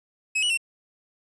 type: tone with pitch steps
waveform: 45% pulse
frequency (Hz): 2565 / 2935 / 2710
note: E7 / F#7 / E7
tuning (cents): -48 / -15 / +47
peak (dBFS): -21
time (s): 0.35-0.575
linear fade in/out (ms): 10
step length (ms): 75
effects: resampled to 24000 Hz + 10-bit